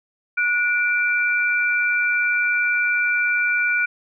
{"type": "tone pair together", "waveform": "sine", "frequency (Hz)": [1458.6, 2349], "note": ["F#6", "D7"], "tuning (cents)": [-25, 0], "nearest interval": "minor sixth", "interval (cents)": 825, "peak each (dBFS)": [-19, -21], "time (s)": [0.37, 3.86], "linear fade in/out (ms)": 10, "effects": []}